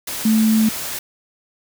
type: tone in noise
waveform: sine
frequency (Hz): 220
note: A3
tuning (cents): 0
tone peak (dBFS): -12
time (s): 0.25-0.69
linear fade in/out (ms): 5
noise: white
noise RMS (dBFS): -27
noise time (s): 0.07-0.99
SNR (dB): +12
effects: none